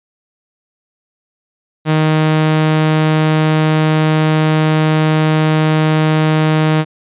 sawtooth tone, 155.9 Hz, D#3, 4 cents sharp, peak -6 dBFS, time 1.85-6.85 s, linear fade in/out 50 ms, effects resampled to 8000 Hz

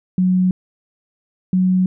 sine tone pair in turn, 183.9 / 184.79 Hz, F#3 / F#3, -10 / -2 cents, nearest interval unison, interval 8 cents, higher second, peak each -12 dBFS, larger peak neither, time 0.18-0.51 / 1.53-1.86 s, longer neither, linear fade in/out 2 ms, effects none

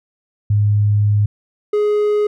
sine / triangle tone pair in turn, 103.83 / 418 Hz, G#2 / G#4, 0 / +11 cents, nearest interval 2 octaves, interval 2411 cents, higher second, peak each -11 dBFS, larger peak neither, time 0.5-1.26 / 1.73-2.27 s, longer first, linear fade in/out 5 ms, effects none

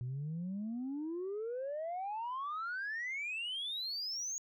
sine exponential sweep, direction up, 120 to 6730 Hz, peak -35 dBFS, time 0.01-4.38 s, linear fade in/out 0 ms, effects tanh soft clip ceiling -34 dBFS

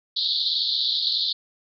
white band-pass noise, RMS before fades -24 dBFS, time 0.16-1.33 s, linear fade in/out 10 ms, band 3500 to 4500 Hz, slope 96 dB/octave, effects none

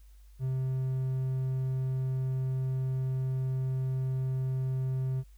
triangle tone, 130.81 Hz, C3, in tune, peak -26 dBFS, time 0.39-5.24 s, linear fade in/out 50 ms, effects added 50 Hz sine -51 dBFS peak until 5.37 s + white hiss -69 dBFS RMS until 5.37 s

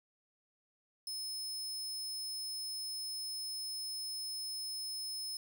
sawtooth tone, 5200 Hz, E8, 24 cents flat, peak -36 dBFS, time 1.07-5.37 s, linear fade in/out 2 ms, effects none

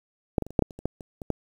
clicks, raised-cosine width 2 ms, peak -8 / -15 / -27 / -27 / -6 / -8 / -29 / -27 / -12 / -27 / -23 / -11 dBFS, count 12, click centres 0.382 / 0.423 / 0.466 / 0.506 / 0.592 / 0.623 / 0.708 / 0.79 / 0.856 / 1.008 / 1.218 / 1.303 s, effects 8-bit

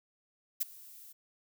violet noise with ADSR envelope, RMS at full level -28 dBFS, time 0.6-1.13 s, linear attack 17 ms, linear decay 17 ms, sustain -24 dB, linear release 15 ms, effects none

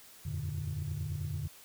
sine tone cluster, 83.6 / 92.7 / 113.6 / 146.7 Hz, E2 / F#2 / A#2 / D3, +25 / +4 / -44 / -2 cents, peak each -39 / -38 / -40 / -36 dBFS, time 0.25-1.48 s, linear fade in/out 10 ms, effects tanh soft clip ceiling -28 dBFS + white hiss -55 dBFS RMS until 1.64 s

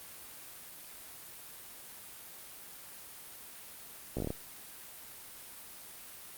slowing click train, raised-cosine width 2 ms, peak -21 dBFS, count 7, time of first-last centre 4.17-4.305 s, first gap 15 ms, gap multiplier 1.16, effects white hiss -49 dBFS RMS until 6.37 s + Opus 32 kbps

